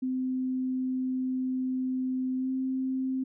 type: tone with pitch glide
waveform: sine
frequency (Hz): 257.7 to 261.6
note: C4 to C4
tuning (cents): -26 to 0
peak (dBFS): -27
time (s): 0.02-3.24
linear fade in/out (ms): 10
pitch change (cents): +26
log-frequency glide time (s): 2.37-2.5
effects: none